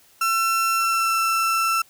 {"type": "tone with pitch glide", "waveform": "35% pulse", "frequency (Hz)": [1350, 1336], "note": ["E6", "E6"], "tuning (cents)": [41, 23], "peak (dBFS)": -17, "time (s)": [0.21, 1.82], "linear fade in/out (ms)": 5, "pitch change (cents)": -18, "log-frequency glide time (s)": [0.75, 1.18], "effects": ["white hiss -55 dBFS RMS until 1.89 s"]}